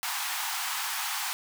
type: high-pass noise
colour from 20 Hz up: pink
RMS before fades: -32 dBFS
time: 0.03-1.33 s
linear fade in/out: 0 ms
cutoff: 750 Hz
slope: 96 dB/octave
effects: none